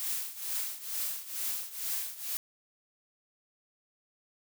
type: noise with tremolo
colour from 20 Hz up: blue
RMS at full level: -32 dBFS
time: 0-2.37 s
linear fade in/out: 0 ms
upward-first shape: triangle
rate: 2.2 Hz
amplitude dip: 85%
effects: none